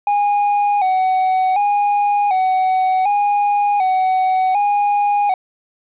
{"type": "tone with vibrato", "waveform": "triangle", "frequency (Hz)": 784, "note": "G5", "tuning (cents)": 0, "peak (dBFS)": -11, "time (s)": [0.07, 5.34], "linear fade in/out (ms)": 2, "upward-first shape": "square", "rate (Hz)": 0.67, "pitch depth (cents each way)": 78, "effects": ["resampled to 8000 Hz", "8-bit"]}